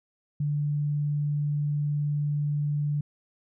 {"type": "tone", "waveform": "sine", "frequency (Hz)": 146.83, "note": "D3", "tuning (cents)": 0, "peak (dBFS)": -24, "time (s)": [0.4, 3.01], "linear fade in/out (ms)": 5, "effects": []}